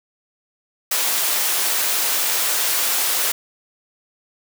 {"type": "high-pass noise", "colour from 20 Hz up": "white", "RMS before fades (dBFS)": -20, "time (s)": [0.91, 3.32], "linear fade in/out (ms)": 5, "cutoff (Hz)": 440, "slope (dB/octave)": 12, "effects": []}